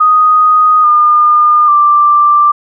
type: tone with pitch steps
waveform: sine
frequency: 1244.5 / 1211.2 / 1178.7 Hz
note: D#6 / D#6 / D6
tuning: 0 / -47 / +6 cents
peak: -4 dBFS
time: 0-2.52 s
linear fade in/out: 10 ms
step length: 840 ms
effects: none